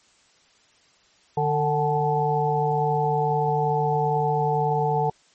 harmonic tone with a mistuned harmonic, 149.1 Hz, D3, 27 cents sharp, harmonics 1 / 3 / 5 / 6, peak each -25 / -25 / -25 / -25 dBFS, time 1.37-5.1 s, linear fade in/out 5 ms, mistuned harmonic 6, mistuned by -53 cents, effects white hiss -59 dBFS RMS until 5.34 s + MP3 32 kbps

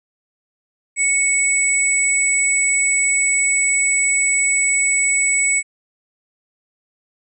sine tone pair together, 2217 / 7900 Hz, C#7 / B8, 0 / 0 cents, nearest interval octave + minor seventh, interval 2200 cents, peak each -17 dBFS, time 0.96-5.63 s, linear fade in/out 50 ms, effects none

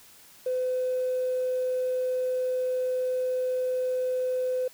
triangle tone with tanh clipping, 508 Hz, B4, 49 cents sharp, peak -24 dBFS, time 0.46-4.68 s, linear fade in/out 5 ms, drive 1 dB, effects white hiss -53 dBFS RMS until 4.73 s

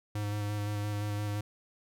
square tone with vibrato, 103.83 Hz, G#2, in tune, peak -32 dBFS, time 0.15-1.41 s, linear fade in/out 5 ms, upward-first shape square, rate 5.8 Hz, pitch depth 14 cents each way, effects none

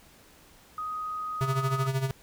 sine tone, 1251 Hz, D#6, 9 cents sharp, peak -31 dBFS, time 0.78-1.87 s, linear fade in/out 2 ms
square tone with tremolo, 133.5 Hz, C3, 35 cents sharp, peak -24 dBFS, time 1.41-2.11 s, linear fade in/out 0 ms, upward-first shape sine, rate 13 Hz, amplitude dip 70%
effects pink hiss -56 dBFS RMS until 2.22 s

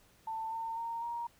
sine tone with pitch steps, 891 / 907.1 / 923.5 / 940.2 Hz, A5 / A#5 / A#5 / A#5, +22 / -47 / -16 / +15 cents, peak -35 dBFS, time 0.27-1.27 s, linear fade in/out 5 ms, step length 250 ms, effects pink hiss -65 dBFS RMS until 1.39 s

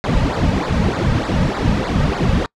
brown noise with flanger, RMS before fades -17 dBFS, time 0.04-2.46 s, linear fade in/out 0 ms, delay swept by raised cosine 0.33 to 2.93 ms, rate 3.3 Hz, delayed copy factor -1, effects noise-tail reverb RT60 0.1 s tail -26 dB re dry + low-pass 5000 Hz 12 dB/octave

